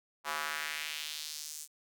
square tone with high-pass filter sweep, 76.3 Hz, D#2, 33 cents flat, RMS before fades -39 dBFS, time 0.24-1.68 s, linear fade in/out 50 ms, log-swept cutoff 1000 to 7800 Hz, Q 1.7, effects none

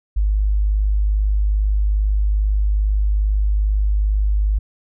sine tone, 51.2 Hz, G#1, 24 cents flat, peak -14 dBFS, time 0.16-4.59 s, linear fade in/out 10 ms, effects none

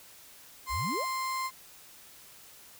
35% pulse tone, 1046.5 Hz, C6, in tune, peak -29 dBFS, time 0.66-1.51 s, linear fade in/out 50 ms
sine exponential sweep, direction up, 48.08 to 818 Hz, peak -33 dBFS, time 0.69-1.06 s, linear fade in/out 50 ms
effects white hiss -53 dBFS RMS until 2.79 s

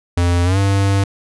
square tone with pitch glide, 87.31 to 98.57 Hz, F2 to G2, 0 to +10 cents, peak -13 dBFS, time 0.17-1.04 s, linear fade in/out 5 ms, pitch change +210 cents, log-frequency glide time 0.44-0.58 s, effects resampled to 24000 Hz

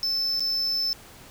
triangle tone with dropouts, 5274 Hz, E8, in tune, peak -22 dBFS, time 0.03-0.93 s, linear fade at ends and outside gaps 0 ms, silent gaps 0.396-0.405 s, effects pink hiss -48 dBFS RMS until 1.3 s

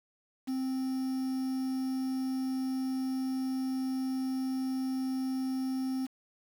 triangle tone with quantisation, 261.6 Hz, C4, in tune, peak -28 dBFS, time 0.47-6.07 s, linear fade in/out 20 ms, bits 8, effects none

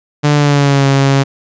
sawtooth tone with pitch glide, 147.2 to 137.34 Hz, D3 to C#3, +4 to -16 cents, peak -4 dBFS, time 0.23-1.24 s, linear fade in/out 20 ms, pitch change -120 cents, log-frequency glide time 0.34-0.86 s, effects resampled to 16000 Hz

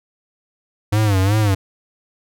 square tone with vibrato, 101.2 Hz, G#2, 44 cents flat, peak -14 dBFS, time 0.92-1.55 s, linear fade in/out 10 ms, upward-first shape sine, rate 2.7 Hz, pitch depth 130 cents each way, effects none

